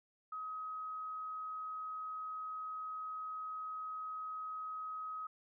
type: tone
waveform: sine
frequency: 1267 Hz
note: D#6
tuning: 31 cents sharp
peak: -40 dBFS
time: 0.32-5.27 s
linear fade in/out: 5 ms
effects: none